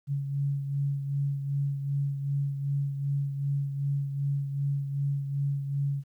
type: beating tone pair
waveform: sine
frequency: 140 / 142.6 Hz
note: C#3 / C#3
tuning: +18 / +49 cents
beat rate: 2.6 Hz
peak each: -27 / -36 dBFS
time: 0.07-6.04 s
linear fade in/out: 50 ms
effects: 11-bit